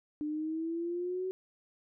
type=exponential sweep; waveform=sine; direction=up; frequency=297.3 to 377.2 Hz; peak=-32 dBFS; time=0.21-1.31 s; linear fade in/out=0 ms; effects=none